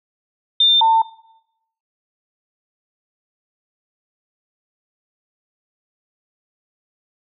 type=tone pair in turn; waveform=sine; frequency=3602 / 897.9 Hz; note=A7 / A5; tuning=+40 / +35 cents; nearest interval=2 octaves; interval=2405 cents; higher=first; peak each=-10 dBFS; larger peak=neither; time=0.6-0.81 / 0.81-1.02 s; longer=neither; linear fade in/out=5 ms; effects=noise-tail reverb RT60 0.8 s tail -19 dB re dry